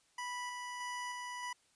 25% pulse tone with tremolo, 984 Hz, B5, 7 cents flat, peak -35 dBFS, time 0.18-1.53 s, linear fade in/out 5 ms, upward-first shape square, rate 1.6 Hz, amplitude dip 25%, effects white hiss -71 dBFS RMS until 1.75 s + resampled to 22050 Hz

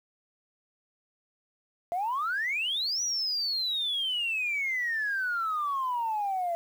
sine exponential two-way sweep, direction up then down, 671 to 5920 to 671 Hz, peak -26 dBFS, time 1.92-6.55 s, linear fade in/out 0 ms, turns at 3.02 s, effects tanh soft clip ceiling -23 dBFS + 9-bit

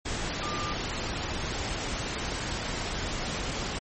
sine tone in noise, 1197 Hz, D6, 33 cents sharp, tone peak -34 dBFS, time 0.42-0.74 s, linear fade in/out 10 ms, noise pink, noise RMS -32 dBFS, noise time 0.05-3.79 s, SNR -5 dB, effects MP3 32 kbps

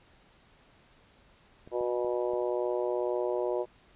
clicks, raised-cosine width 2 ms, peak -35 dBFS, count 4, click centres 1.675 / 1.81 / 2.047 / 2.335 s
harmonic tone, 122 Hz, B2, 21 cents flat, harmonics 3 / 4 / 5 / 6 / 7 / 8, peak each -31 / -33 / -33 / -44 / -42 / -42 dBFS, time 1.71-3.66 s, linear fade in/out 50 ms
effects pink hiss -61 dBFS RMS until 3.95 s + resampled to 8000 Hz

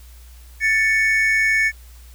triangle tone pair together, 1767.1 / 2225 Hz, A6 / C#7, +7 / +6 cents, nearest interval major third, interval 399 cents, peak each -16 dBFS, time 0.6-1.72 s, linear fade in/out 50 ms, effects added 60 Hz sine -40 dBFS peak until 2.14 s + white hiss -51 dBFS RMS until 2.14 s

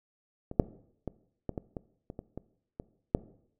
clicks, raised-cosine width 2 ms, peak -25 / -6 / -21 / -19 / -21 / -23 / -27 / -25 / -25 / -24 / -9 dBFS, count 11, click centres 0.514 / 0.598 / 1.077 / 1.493 / 1.578 / 1.768 / 2.101 / 2.191 / 2.376 / 2.799 / 3.149 s, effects noise-tail reverb RT60 0.7 s tail -19 dB re dry

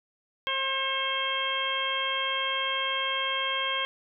harmonic tone with a mistuned harmonic, 534 Hz, C5, 35 cents sharp, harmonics 1 / 2 / 3 / 4 / 5 / 6, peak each -37 / -32 / -35 / -34 / -37 / -30 dBFS, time 0.47-3.85 s, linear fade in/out 0 ms, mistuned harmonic 4, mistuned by +28 cents, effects none

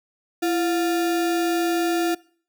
sine tone with sample-and-hold, 337.1 Hz, E4, 39 cents sharp, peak -19 dBFS, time 0.42-2.15 s, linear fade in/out 10 ms, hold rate 1050 Hz, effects noise-tail reverb RT60 0.5 s tail -23 dB re dry

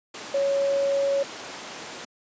sine tone in noise, 556 Hz, C#5, 5 cents sharp, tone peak -20 dBFS, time 0.34-1.23 s, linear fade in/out 5 ms, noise pink, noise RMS -36 dBFS, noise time 0.14-2.05 s, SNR +13 dB, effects high-pass 300 Hz 12 dB/octave + resampled to 16000 Hz

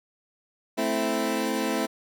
20% pulse chord, A minor, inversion none, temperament equal, 220 / 261.6 / 329.6 Hz, A3 / C4 / E4, 0 / 0 / 0 cents, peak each -24 dBFS, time 0.77-1.87 s, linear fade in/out 20 ms, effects none

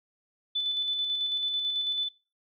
sine tone with tremolo, 3500 Hz, A7, 10 cents flat, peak -25 dBFS, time 0.55-2.09 s, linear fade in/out 10 ms, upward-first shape square, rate 9.1 Hz, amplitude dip 30%, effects noise-tail reverb RT60 0.3 s tail -18 dB re dry

